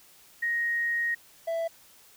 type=tone pair in turn; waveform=sine / triangle; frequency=1874 / 662.6 Hz; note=A#6 / E5; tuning=+9 / +9 cents; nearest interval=octave + tritone; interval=1800 cents; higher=first; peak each=-25 dBFS; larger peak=neither; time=0.42-1.15 / 1.47-1.68 s; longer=first; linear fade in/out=10 ms; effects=white hiss -56 dBFS RMS until 2.16 s